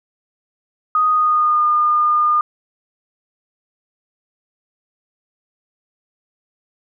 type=tone with pitch glide; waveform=sine; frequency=1244.5 to 1214 Hz; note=D#6 to D#6; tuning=0 to -43 cents; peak=-12 dBFS; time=0.95-2.41 s; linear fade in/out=2 ms; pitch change=-43 cents; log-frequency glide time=1.09-1.65 s; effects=none